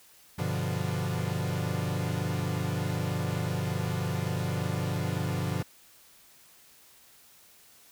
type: chord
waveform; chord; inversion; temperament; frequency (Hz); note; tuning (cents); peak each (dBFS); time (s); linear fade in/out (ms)
45% pulse; G dominant seventh; none; equal; 98 / 123.47 / 146.83 / 174.61; G2 / B2 / D3 / F3; 0 / 0 / 0 / 0; -34; 0.38-5.63; 10
effects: white hiss -57 dBFS RMS until 7.91 s